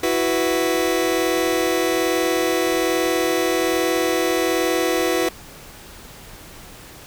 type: chord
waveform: sawtooth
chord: E suspended second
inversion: none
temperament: just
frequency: 329.6 / 370.8 / 494.4 Hz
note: E4 / F#4 / B4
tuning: 0 / +4 / +2 cents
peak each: -18 dBFS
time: 0.03-5.29 s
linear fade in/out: 5 ms
effects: pink hiss -41 dBFS RMS until 7.06 s